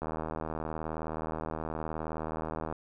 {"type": "click train", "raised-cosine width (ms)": 1, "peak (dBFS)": -21, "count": 215, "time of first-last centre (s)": [0.02, 2.725], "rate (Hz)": 79.1, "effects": []}